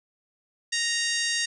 harmonic tone, 932.3 Hz, A#5, in tune, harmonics 2 / 3 / 4 / 5 / 6 / 7 / 8 / 9 / 10, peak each -29 / -33 / -32 / -32 / -33 / -33 / -38 / -41 / -40 dBFS, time 0.72-1.46 s, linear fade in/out 10 ms, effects none

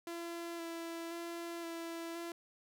sawtooth tone with vibrato, 336.4 Hz, E4, 35 cents sharp, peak -37 dBFS, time 0.07-2.32 s, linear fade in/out 2 ms, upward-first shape square, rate 0.96 Hz, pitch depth 15 cents each way, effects none

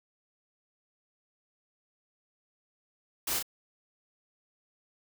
white noise with echo, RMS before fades -32 dBFS, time 3.27-3.39 s, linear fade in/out 5 ms, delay 37 ms, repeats 1, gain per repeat -3 dB, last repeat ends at 3.427 s, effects none

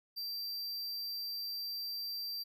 square tone, 4699 Hz, D8, in tune, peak -38 dBFS, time 0.16-2.44 s, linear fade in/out 20 ms, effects none

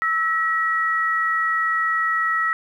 sine tone pair together, 1311 / 1912 Hz, E6 / A#6, -10 / +43 cents, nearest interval perfect fifth, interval 653 cents, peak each -21 dBFS, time 0.02-2.53 s, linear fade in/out 0 ms, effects 9-bit

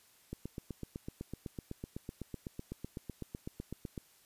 click train, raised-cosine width 3 ms, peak -27 dBFS, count 30, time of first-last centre 0.33-3.978 s, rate 7.95 Hz, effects white hiss -65 dBFS RMS until 4.25 s + resampled to 32000 Hz

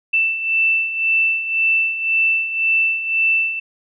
sine beating tone pair, 2660 / 2661.9 Hz, E7 / E7, +15 / +16 cents, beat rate 1.9 Hz, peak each -22 / -16 dBFS, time 0.13-3.6 s, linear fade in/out 10 ms, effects none

